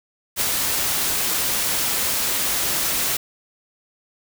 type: noise with ADSR envelope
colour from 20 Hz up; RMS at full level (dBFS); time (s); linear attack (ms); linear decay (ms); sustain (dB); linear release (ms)
white; -19; 0.36-3.17; 53; 5; -3; 5
effects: none